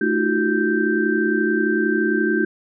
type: tone cluster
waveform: sine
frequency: 219.4 / 309.2 / 344.2 / 375.5 / 1565 Hz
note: A3 / D#4 / F4 / F#4 / G6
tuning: -5 / -11 / -25 / +26 / -3 cents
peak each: -23 dBFS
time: 0.01-2.45 s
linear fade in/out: 5 ms
effects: none